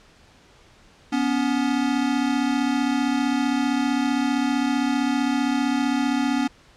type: tone pair together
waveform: square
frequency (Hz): 246.1 / 281.5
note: B3 / C#4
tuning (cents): -6 / +27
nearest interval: major second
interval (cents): 233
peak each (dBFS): -24 / -23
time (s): 1.12-6.48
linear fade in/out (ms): 10
effects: pink hiss -53 dBFS RMS until 6.76 s + low-pass 6000 Hz 12 dB/octave